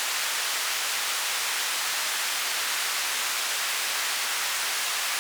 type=band-pass noise; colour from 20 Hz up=pink; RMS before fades=-28 dBFS; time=0-5.19 s; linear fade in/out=0 ms; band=1300 to 11000 Hz; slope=12 dB/octave; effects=none